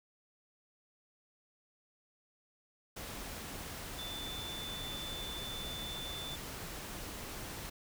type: tone in noise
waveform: sine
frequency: 3520 Hz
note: A7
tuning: in tune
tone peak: -42 dBFS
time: 3.98-6.36 s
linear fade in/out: 10 ms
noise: pink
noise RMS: -44 dBFS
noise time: 2.96-7.7 s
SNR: -1 dB
effects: none